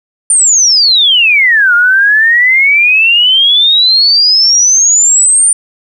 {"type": "exponential two-way sweep", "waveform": "sine", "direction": "down then up", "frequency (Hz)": [9200, 1400, 9200], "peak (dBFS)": -4, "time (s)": [0.3, 5.53], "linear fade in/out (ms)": 2, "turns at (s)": 1.74, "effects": ["7-bit"]}